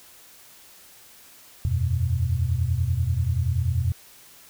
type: chord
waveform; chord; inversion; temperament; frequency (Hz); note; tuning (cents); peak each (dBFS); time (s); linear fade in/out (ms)
sine; E suspended second; none; just; 82.41 / 92.71 / 123.61; E2 / F#2 / B2; 0 / +4 / +2; -25; 1.65-3.92; 0
effects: white hiss -50 dBFS RMS until 4.49 s